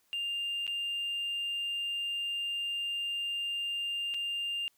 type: tone with dropouts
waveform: triangle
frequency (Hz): 2800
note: F7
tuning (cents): +4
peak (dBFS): -29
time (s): 0.13-4.68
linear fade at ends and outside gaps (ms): 0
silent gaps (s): 0.667-0.677 / 4.14-4.144
effects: tanh soft clip ceiling -27 dBFS + white hiss -71 dBFS RMS until 4.77 s